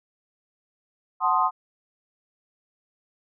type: chord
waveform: sine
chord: F# diminished seventh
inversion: none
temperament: equal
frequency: 740 / 880 / 1046.5 / 1244.5 Hz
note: F#5 / A5 / C6 / Eb6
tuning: 0 / 0 / 0 / 0 cents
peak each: -26 / -26 / -22 / -24 dBFS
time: 1.2-1.51 s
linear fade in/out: 50 ms
effects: none